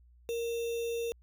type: tone with sample-and-hold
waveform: sine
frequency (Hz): 466.2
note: A#4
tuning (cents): 0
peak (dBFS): -31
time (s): 0.29-1.12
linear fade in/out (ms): 0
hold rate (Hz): 3150
effects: added 60 Hz sine -57 dBFS peak until 1.22 s